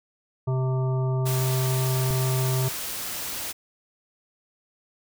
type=harmonic tone; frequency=130 Hz; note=C3; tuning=11 cents flat; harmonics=1 / 3 / 5 / 7 / 9; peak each=-22 / -32 / -36 / -39 / -41 dBFS; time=0.47-2.69 s; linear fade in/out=10 ms
type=noise; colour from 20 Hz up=white; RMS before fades=-32 dBFS; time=1.25-3.53 s; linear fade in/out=20 ms
type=click; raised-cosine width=5 ms; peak=-19 dBFS; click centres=2.106 s
effects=none